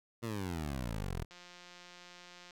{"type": "exponential sweep", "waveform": "15% pulse", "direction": "down", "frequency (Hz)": [120, 38.89], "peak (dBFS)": -30, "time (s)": [0.22, 1.25], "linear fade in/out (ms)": 20}
{"type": "click train", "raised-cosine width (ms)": 0.2, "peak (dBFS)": -36, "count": 213, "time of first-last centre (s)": [1.31, 2.508], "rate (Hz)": 177}
{"effects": []}